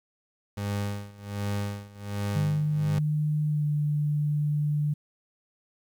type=tone with tremolo; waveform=30% pulse; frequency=101.7 Hz; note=G#2; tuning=36 cents flat; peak=-24 dBFS; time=0.57-2.99 s; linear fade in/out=5 ms; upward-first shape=sine; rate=1.3 Hz; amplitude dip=90%
type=tone with pitch glide; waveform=sine; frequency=151.2 to 148.43 Hz; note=D#3 to D3; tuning=-49 to +19 cents; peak=-23 dBFS; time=2.35-4.94 s; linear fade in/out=10 ms; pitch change=-32 cents; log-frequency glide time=3.47-3.66 s
effects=10-bit